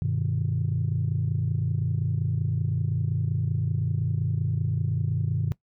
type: chord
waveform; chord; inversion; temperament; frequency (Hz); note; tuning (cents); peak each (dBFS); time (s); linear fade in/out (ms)
sine; G augmented; none; equal with one note detuned; 98 / 123.47 / 153.51; G2 / B2 / D#3; 0 / 0 / -23; -27; 0.02-5.52; 0
effects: noise-tail reverb RT60 0.1 s tail -20 dB re dry + tanh soft clip ceiling -16 dBFS